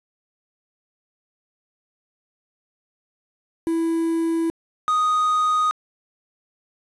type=tone pair in turn; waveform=triangle; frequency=329.6 / 1244.4 Hz; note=E4 / D#6; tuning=0 / 0 cents; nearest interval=octave + major seventh; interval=2300 cents; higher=second; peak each=-17 / -15 dBFS; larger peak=second; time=3.67-4.5 / 4.88-5.71 s; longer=neither; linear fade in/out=0 ms; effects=resampled to 22050 Hz + 7-bit